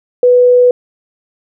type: tone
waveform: sine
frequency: 493.9 Hz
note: B4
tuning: in tune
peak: -4 dBFS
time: 0.23-0.71 s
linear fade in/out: 2 ms
effects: none